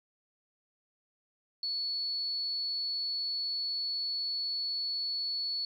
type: tone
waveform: sine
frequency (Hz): 4416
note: C#8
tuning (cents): -7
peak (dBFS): -31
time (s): 1.63-5.65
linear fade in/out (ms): 2
effects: 11-bit